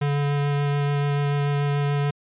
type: tone with vibrato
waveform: square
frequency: 143.5 Hz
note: D3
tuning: 40 cents flat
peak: -21 dBFS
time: 0.01-2.11 s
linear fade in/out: 10 ms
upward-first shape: sine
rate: 6.9 Hz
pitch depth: 9 cents each way
effects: resampled to 8000 Hz